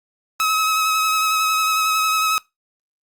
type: tone with vibrato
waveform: sawtooth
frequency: 1281 Hz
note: E6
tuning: 50 cents flat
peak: -13 dBFS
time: 0.4-2.38 s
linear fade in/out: 0 ms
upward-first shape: sine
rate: 11 Hz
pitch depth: 18 cents each way
effects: noise-tail reverb RT60 0.2 s tail -22 dB re dry + Opus 48 kbps